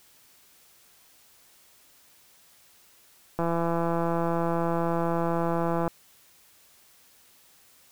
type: click train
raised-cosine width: 1 ms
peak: -14 dBFS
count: 419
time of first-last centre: 3.39-5.878 s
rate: 168 Hz
effects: white hiss -58 dBFS RMS until 7.91 s